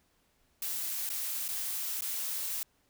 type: noise with dropouts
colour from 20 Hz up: blue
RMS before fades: -35 dBFS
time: 0.62-2.63 s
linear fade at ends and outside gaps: 2 ms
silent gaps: 1.092-1.1 / 1.481-1.487 / 2.009-2.02 s
effects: pink hiss -71 dBFS RMS until 2.89 s